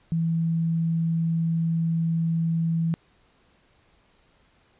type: tone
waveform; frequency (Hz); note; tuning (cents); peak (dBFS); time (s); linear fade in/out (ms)
sine; 164.81; E3; 0; -21; 0.12-2.94; 0
effects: pink hiss -62 dBFS RMS until 4.79 s + resampled to 8000 Hz